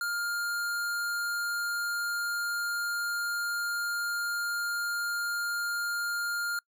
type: tone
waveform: square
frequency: 1406 Hz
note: F6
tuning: 11 cents sharp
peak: -30 dBFS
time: 0.01-6.59 s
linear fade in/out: 2 ms
effects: noise-tail reverb RT60 0.1 s tail -26 dB re dry